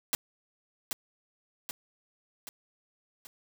white noise with echo, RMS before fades -28 dBFS, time 0.13-0.15 s, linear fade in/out 0 ms, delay 780 ms, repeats 4, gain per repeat -5 dB, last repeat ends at 3.27 s, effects none

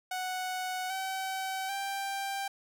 sawtooth tone with pitch steps, 740 / 763.4 / 787.6 Hz, F#5 / G5 / G5, 0 / -46 / +8 cents, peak -29 dBFS, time 0.11-2.48 s, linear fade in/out 5 ms, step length 790 ms, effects none

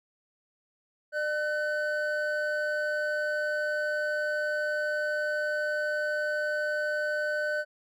triangle tone pair together, 600 / 1512 Hz, D5 / F#6, +37 / +37 cents, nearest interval octave + major third, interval 1600 cents, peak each -28 dBFS, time 1.12-7.65 s, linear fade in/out 50 ms, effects none

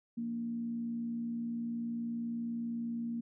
sine tone with frequency modulation, 233.1 Hz, A#3, in tune, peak -34 dBFS, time 0.17-3.21 s, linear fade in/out 10 ms, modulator 60.5 Hz, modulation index 0.28, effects none

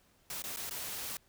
white noise with dropouts, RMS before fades -40 dBFS, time 0.3-1.17 s, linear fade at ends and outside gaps 2 ms, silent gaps 0.422-0.439 / 0.562-0.57 / 0.696-0.709 s, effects pink hiss -68 dBFS RMS until 1.28 s

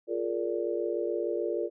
sine chord, Bb dominant seventh, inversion second, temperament just, 349.6 / 419.5 / 466.2 / 582.7 Hz, F4 / Ab4 / Bb4 / D5, +2 / +17 / 0 / -14 cents, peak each -32 / -34 / -33 / -35 dBFS, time 0.07-1.7 s, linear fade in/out 50 ms, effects none

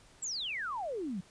sine exponential sweep, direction down, 7910 to 169.6 Hz, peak -34 dBFS, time 0.22-1.21 s, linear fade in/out 10 ms, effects pink hiss -60 dBFS RMS until 1.3 s + resampled to 22050 Hz

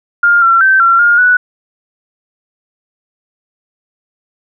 sine tone with pitch steps, 1407 / 1358 / 1550 / 1364 / 1417 / 1478 Hz, F6 / F6 / G6 / F6 / F6 / F#6, +12 / -49 / -20 / -41 / +25 / -2 cents, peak -5 dBFS, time 0.23-1.37 s, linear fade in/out 5 ms, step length 190 ms, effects none

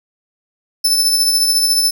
sawtooth tone with tremolo, 5274 Hz, E8, in tune, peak -7 dBFS, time 0.84-1.91 s, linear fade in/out 10 ms, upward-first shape triangle, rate 14 Hz, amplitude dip 45%, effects none

